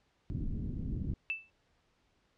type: low-pass noise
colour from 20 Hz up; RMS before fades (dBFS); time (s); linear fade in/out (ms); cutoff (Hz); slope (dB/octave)
pink; -36; 0.3-1.14; 0; 270; 24
type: tone with exponential decay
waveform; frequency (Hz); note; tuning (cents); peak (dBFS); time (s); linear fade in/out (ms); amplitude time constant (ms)
sine; 2645; E7; +5; -28; 1.3-1.5; 0; 42
effects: pink hiss -73 dBFS RMS until 2.37 s + low-pass 5000 Hz 12 dB/octave